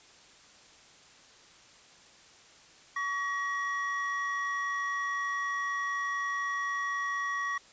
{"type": "tone pair together", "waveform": "triangle", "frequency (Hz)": [1131, 1902.1], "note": ["C#6", "A#6"], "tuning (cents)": [34, 34], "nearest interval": "major sixth", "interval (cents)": 900, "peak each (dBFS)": [-31, -31], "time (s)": [2.96, 7.58], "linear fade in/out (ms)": 5, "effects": ["white hiss -56 dBFS RMS until 7.72 s", "resampled to 16000 Hz"]}